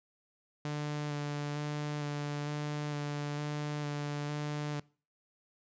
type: tone with vibrato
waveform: sawtooth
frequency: 147.2 Hz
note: D3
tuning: 4 cents sharp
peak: -30 dBFS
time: 0.65-4.8 s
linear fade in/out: 2 ms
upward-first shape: square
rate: 1.1 Hz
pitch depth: 13 cents each way
effects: noise-tail reverb RT60 0.4 s tail -23 dB re dry + resampled to 16000 Hz